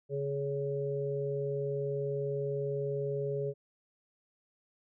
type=harmonic tone; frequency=140 Hz; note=C#3; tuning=18 cents sharp; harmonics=1 / 3 / 4; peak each=-36 / -33 / -39 dBFS; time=0.09-3.54 s; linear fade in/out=50 ms; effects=none